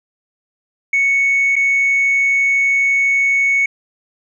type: tone with dropouts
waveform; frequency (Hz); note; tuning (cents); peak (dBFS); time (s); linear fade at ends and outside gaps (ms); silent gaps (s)
sine; 2217; C#7; 0; -10; 0.93-3.66; 5; 1.557-1.563
effects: tanh soft clip ceiling -9 dBFS